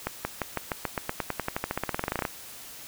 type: accelerating click train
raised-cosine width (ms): 0.5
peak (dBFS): -12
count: 27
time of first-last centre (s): 0.07-2.252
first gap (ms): 180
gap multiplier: 0.93
effects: white hiss -44 dBFS RMS until 2.87 s

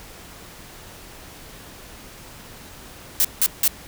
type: noise bursts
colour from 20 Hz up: blue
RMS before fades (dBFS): -17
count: 3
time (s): 3.2-3.678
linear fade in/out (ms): 0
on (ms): 46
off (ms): 170
effects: pink hiss -42 dBFS RMS until 3.87 s

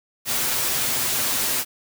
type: noise with comb filter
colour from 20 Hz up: white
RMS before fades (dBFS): -23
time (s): 0.25-1.65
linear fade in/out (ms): 50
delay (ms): 7.9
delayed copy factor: +0.5
effects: none

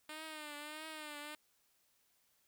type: tone with vibrato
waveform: 5% pulse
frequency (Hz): 304.2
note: D#4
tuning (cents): -39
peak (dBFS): -34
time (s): 0.09-1.35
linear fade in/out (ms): 2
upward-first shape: triangle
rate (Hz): 1.6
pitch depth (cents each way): 78
effects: white hiss -75 dBFS RMS until 2.47 s

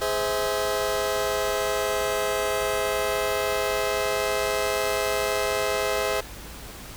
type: chord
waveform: sawtooth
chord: Ab augmented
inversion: none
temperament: just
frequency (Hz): 415.3 / 519.1 / 648.9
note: Ab4 / C5 / E5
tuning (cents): 0 / -14 / -27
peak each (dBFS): -24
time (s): 0.01-6.21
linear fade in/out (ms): 10
effects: added 55 Hz sine -44 dBFS peak until 6.96 s + pink hiss -41 dBFS RMS until 6.96 s

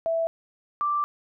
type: tone pair in turn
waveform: sine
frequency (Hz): 659.3 / 1174.7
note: E5 / D6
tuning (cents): 0 / 0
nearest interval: minor seventh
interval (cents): 1000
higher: second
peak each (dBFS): -22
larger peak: neither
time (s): 0.06-0.27 / 0.81-1.04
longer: second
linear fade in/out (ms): 0
effects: none

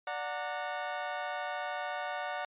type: chord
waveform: 25% pulse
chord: D augmented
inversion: none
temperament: just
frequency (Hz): 587.3 / 734.2 / 917.7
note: D5 / F#5 / A#5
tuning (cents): 0 / -14 / -27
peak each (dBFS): -36 / -33 / -38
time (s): 0.07-2.45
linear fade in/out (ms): 2
effects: resampled to 8000 Hz

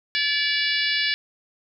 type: harmonic tone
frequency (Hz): 576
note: D5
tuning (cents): -34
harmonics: 3 / 4 / 5 / 6 / 7 / 8 / 9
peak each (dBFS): -26 / -27 / -28 / -29 / -29 / -30 / -31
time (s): 0.15-1.14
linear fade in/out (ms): 0
effects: none

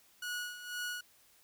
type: tone with tremolo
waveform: sawtooth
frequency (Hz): 1459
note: F#6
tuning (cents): -25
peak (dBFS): -32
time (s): 0.22-1.01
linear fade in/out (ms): 5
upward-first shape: sine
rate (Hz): 2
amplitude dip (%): 70
effects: white hiss -65 dBFS RMS until 1.43 s

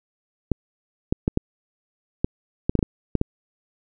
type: clicks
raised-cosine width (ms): 3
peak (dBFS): -6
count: 11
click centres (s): 0.517 / 1.125 / 1.279 / 1.374 / 2.245 / 2.695 / 2.753 / 2.791 / 2.828 / 3.153 / 3.214
effects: none

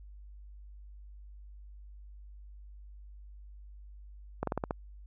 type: slowing click train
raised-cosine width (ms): 1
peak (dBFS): -17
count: 6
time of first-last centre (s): 4.43-4.709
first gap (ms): 43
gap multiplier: 1.13
effects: added 50 Hz sine -47 dBFS peak until 5.06 s

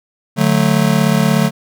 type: chord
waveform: square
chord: D major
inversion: none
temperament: just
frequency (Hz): 146.83 / 183.54 / 220.2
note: D3 / F#3 / A3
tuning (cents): 0 / -14 / +2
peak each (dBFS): -16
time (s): 0.36-1.51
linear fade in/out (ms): 50
effects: none

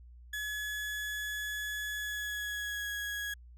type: tone with pitch glide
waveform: 35% pulse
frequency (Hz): 1700 to 1662.1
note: G#6 to G#6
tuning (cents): +40 to +1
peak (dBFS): -33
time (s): 0.33-3.34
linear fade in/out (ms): 5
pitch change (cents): -39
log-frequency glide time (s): 1.92-2.89
effects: added 60 Hz sine -50 dBFS peak until 3.57 s

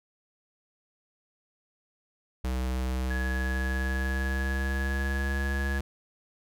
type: tone with pitch glide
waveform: square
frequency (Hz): 63.7 to 68.67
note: C2 to C#2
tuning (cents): -46 to -16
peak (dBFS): -28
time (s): 2.44-5.81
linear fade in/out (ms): 5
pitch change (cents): +130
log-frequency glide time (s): 2.69-5.41
type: tone with tremolo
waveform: sine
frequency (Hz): 1682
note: G#6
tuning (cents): +22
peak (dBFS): -32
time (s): 3.1-5.79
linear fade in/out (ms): 10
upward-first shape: sine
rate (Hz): 20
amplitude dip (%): 35
effects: none

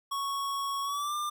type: tone with pitch glide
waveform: square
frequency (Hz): 1108.7 to 1195.2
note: C#6 to D6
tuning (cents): 0 to +30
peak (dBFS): -31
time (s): 0.11-1.3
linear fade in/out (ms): 10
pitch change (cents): +130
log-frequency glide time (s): 0.83-1.15
effects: none

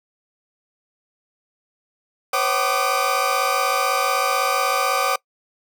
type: tone cluster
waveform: 35% pulse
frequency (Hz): 501 / 547 / 760 / 1168 / 1224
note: B4 / C#5 / F#5 / D6 / D#6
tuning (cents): +25 / -23 / +46 / -10 / -29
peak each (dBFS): -27 / -24 / -23 / -22 / -22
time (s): 2.33-5.16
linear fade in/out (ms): 5
effects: noise-tail reverb RT60 0.1 s tail -23 dB re dry

